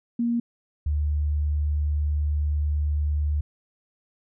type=tone pair in turn; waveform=sine; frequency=235.7 / 74.24 Hz; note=A#3 / D2; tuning=+19 / +19 cents; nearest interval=octave + minor sixth; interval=2000 cents; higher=first; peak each=-21 dBFS; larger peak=neither; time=0.19-0.4 / 0.86-3.41 s; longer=second; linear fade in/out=5 ms; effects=none